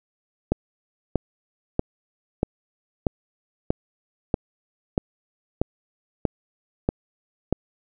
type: click train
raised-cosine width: 2 ms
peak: -6 dBFS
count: 12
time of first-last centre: 0.52-7.526 s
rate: 1.57 Hz
effects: none